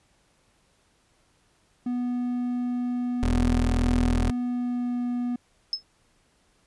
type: tone with pitch glide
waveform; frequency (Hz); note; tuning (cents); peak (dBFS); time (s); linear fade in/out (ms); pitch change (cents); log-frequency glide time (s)
triangle; 245.6 to 243.8; B3 to B3; -9 to -22; -23; 1.86-5.36; 5; -13; 4.42-5.04
type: tone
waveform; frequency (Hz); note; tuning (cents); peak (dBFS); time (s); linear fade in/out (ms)
25% pulse; 41.26; E1; +2; -18; 3.23-4.3; 0
type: tone with exponential decay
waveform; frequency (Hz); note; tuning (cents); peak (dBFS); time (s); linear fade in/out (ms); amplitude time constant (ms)
sine; 5200; E8; -24; -20; 5.73-5.83; 1; 20
effects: pink hiss -65 dBFS RMS until 6.66 s + resampled to 24000 Hz